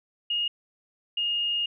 sine tone pair in turn, 2857 / 2846 Hz, F7 / F7, +39 / +32 cents, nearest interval unison, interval 7 cents, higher first, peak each -24 dBFS, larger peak neither, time 0.3-0.48 / 1.17-1.66 s, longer second, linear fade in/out 5 ms, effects none

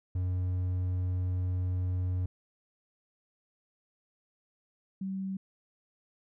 triangle / sine tone pair in turn, 91.1 / 191.87 Hz, F#2 / G3, -26 / -37 cents, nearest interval octave + minor second, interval 1289 cents, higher second, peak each -26 / -32 dBFS, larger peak first, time 0.15-2.26 / 5.01-5.37 s, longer first, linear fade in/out 5 ms, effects none

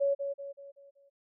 sine tone with echo, 559 Hz, C#5, 14 cents sharp, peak -24 dBFS, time 0-0.15 s, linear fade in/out 20 ms, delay 190 ms, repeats 5, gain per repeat -7 dB, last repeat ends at 1.1 s, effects none

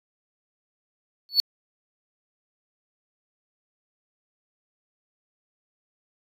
triangle tone with exponential growth, 4435 Hz, C#8, in tune, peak -10 dBFS, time 1.29-1.4 s, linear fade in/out 0 ms, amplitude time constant 23 ms, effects resampled to 32000 Hz

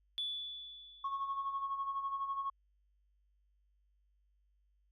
sine tone with exponential decay, 3456 Hz, A7, 32 cents flat, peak -33 dBFS, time 0.18-1.66 s, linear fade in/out 0 ms, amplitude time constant 320 ms
sine tone with tremolo, 1098 Hz, C#6, 17 cents flat, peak -32 dBFS, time 1.04-2.5 s, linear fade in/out 5 ms, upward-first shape sine, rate 12 Hz, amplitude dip 60%
effects tanh soft clip ceiling -29 dBFS + added 50 Hz sine -70 dBFS peak until 4.91 s

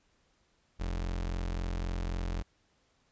35% pulse tone, 43.74 Hz, F1, 3 cents sharp, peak -30 dBFS, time 0.79-2.43 s, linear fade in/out 20 ms, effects pink hiss -71 dBFS RMS until 3.11 s + resampled to 16000 Hz

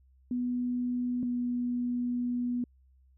sine tone pair in turn, 246.4 / 244.3 Hz, B3 / B3, -4 / -19 cents, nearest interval unison, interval 15 cents, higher first, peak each -28 dBFS, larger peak neither, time 0.31-1.23 / 1.23-2.64 s, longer second, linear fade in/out 2 ms, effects added 65 Hz sine -59 dBFS peak until 3.17 s

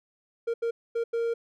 triangle tone bursts at uneven times, 464.2 Hz, A#4, 7 cents flat, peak -23 dBFS, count 4, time 0.47-0.54 / 0.62-0.71 / 0.95-1.04 / 1.13-1.34 s, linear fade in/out 10 ms, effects none

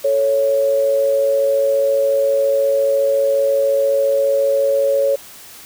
sine tone pair together, 440 / 554.4 Hz, A4 / C#5, 0 / 0 cents, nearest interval major third, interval 400 cents, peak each -22 / -13 dBFS, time 0.04-5.16 s, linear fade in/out 10 ms, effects white hiss -39 dBFS RMS until 5.65 s

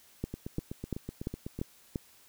two click trains, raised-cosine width 3 ms, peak -19 / -24 dBFS, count 6 / 11, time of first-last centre 0.24-1.958 / 0.34-1.59 s, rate 2.91 / 8 Hz, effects white hiss -60 dBFS RMS until 2.28 s

